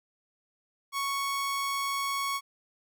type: tone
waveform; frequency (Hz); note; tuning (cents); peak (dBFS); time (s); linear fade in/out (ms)
sawtooth; 1109; C#6; 0; -25; 0.92-2.41; 50
effects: none